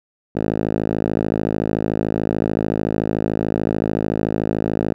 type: tone with band-pass filter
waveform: 5% pulse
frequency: 53.6 Hz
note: A1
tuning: 45 cents flat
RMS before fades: -21 dBFS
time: 0.35-4.94 s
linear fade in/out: 10 ms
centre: 250 Hz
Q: 0.72
effects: none